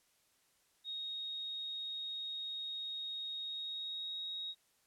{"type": "tone with pitch glide", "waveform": "sine", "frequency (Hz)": [3743, 3776], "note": ["A#7", "A#7"], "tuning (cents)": [6, 22], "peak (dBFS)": -39, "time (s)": [0.84, 4.55], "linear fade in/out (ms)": 50, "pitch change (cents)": 16, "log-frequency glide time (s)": [3.39, 4.18], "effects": ["white hiss -73 dBFS RMS until 4.86 s", "low-pass 12000 Hz 12 dB/octave"]}